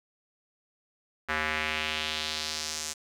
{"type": "tone with band-pass filter sweep", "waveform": "square", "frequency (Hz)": 77.5, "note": "D#2", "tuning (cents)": -6, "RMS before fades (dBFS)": -32, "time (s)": [1.28, 2.94], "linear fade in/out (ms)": 20, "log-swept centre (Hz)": [1700, 6900], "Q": 2, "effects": ["9-bit"]}